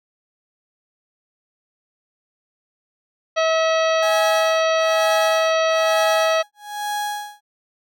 harmonic tone, 645 Hz, E5, 38 cents flat, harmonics 1 / 2 / 3 / 4 / 5 / 6 / 7 / 9, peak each -17 / -23 / -27 / -29 / -31 / -33 / -34 / -36 dBFS, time 3.36-6.43 s, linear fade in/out 20 ms
35% pulse tone with tremolo, 830.6 Hz, G#5, in tune, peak -20 dBFS, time 4.02-7.41 s, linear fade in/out 10 ms, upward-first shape sine, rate 1.1 Hz, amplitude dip 100%
effects none

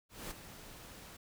pink noise with ADSR envelope, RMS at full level -42 dBFS, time 0.09-1.17 s, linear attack 220 ms, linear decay 11 ms, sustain -10 dB, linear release 10 ms, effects none

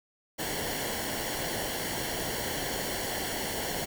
pink noise with comb filter, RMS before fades -33 dBFS, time 0.38-3.86 s, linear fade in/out 20 ms, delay 0.8 ms, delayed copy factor -0.65, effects none

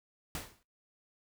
pink noise with exponential decay, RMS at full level -36 dBFS, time 0.35-0.63 s, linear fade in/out 1 ms, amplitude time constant 59 ms, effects noise-tail reverb RT60 0.2 s tail -20 dB re dry

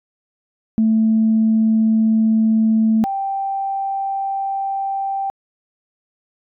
sine tone pair in turn, 221.1 / 783.4 Hz, A3 / G5, +9 / -1 cents, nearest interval octave + minor seventh, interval 2190 cents, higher second, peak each -11 / -19 dBFS, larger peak first, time 0.78-3.04 / 3.04-5.3 s, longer neither, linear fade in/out 0 ms, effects tanh soft clip ceiling -7 dBFS

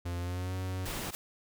45% pulse tone with pitch glide, 87.31 to 93.04 Hz, F2 to F#2, 0 to +10 cents, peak -33 dBFS, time 0.05-0.86 s, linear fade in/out 10 ms, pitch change +110 cents, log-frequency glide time 0.17-0.55 s
pink noise, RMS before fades -37 dBFS, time 0.85-1.11 s, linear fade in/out 10 ms
white noise with exponential growth, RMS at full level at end -35 dBFS, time 1.07-1.15 s, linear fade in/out 0 ms, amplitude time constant 16 ms
effects none

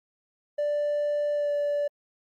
triangle tone with pitch glide, 587.3 to 580.9 Hz, D5 to D5, 0 to -19 cents, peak -21 dBFS, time 0.58-1.88 s, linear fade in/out 10 ms, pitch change -19 cents, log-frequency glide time 1.34-1.51 s, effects tanh soft clip ceiling -19 dBFS + Opus 48 kbps

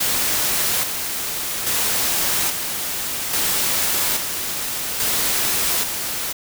white noise with tremolo, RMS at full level -20 dBFS, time 0-6.33 s, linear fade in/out 10 ms, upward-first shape square, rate 0.6 Hz, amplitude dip 45%, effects none

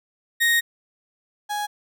35% pulse tone pair in turn, 1864.7 / 830.6 Hz, A#6 / G#5, 0 / 0 cents, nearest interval octave + major second, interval 1400 cents, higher first, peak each -15 / -23 dBFS, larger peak first, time 0.4-0.61 / 1.49-1.67 s, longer first, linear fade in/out 20 ms, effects none

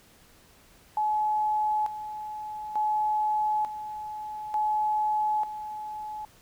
sine tone with tremolo, 852 Hz, G#5, 44 cents sharp, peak -23 dBFS, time 0.97-6.25 s, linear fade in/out 2 ms, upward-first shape square, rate 0.56 Hz, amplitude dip 70%, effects pink hiss -57 dBFS RMS until 6.41 s

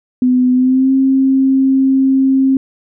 sine tone with pitch glide, 251.8 to 266.8 Hz, B3 to C4, +34 to +34 cents, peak -8 dBFS, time 0.22-2.57 s, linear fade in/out 2 ms, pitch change +100 cents, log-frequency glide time 0.53-0.92 s, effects none

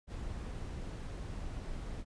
brown noise, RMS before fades -41 dBFS, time 0.07-2.05 s, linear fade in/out 50 ms, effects resampled to 22050 Hz

